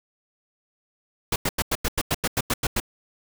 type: noise bursts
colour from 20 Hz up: pink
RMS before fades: -23 dBFS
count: 12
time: 1.32-2.801 s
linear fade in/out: 5 ms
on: 40 ms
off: 91 ms
effects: none